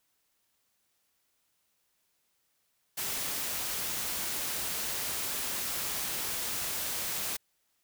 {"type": "noise", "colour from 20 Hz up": "white", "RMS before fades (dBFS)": -34, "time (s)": [2.97, 7.37], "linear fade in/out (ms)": 10, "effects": ["white hiss -75 dBFS RMS until 7.83 s"]}